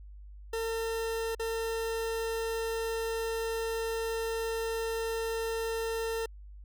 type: tone with dropouts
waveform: 40% pulse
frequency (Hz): 452.9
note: A#4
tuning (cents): -50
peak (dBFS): -30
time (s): 0.53-6.26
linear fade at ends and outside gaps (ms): 5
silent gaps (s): 1.35-1.395
effects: added 50 Hz sine -45 dBFS peak until 6.64 s